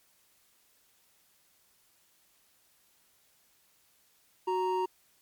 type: tone pair together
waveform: triangle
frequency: 370 / 932.3 Hz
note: F#4 / A#5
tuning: 0 / 0 cents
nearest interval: octave + major third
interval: 1600 cents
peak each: -28 dBFS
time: 4.47-4.86 s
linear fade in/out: 10 ms
effects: white hiss -67 dBFS RMS until 5.21 s + MP3 96 kbps